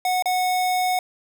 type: tone with dropouts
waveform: square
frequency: 734 Hz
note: F#5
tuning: 14 cents flat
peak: -20 dBFS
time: 0.05-0.99 s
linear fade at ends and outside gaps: 2 ms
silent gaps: 0.224-0.257 s
effects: none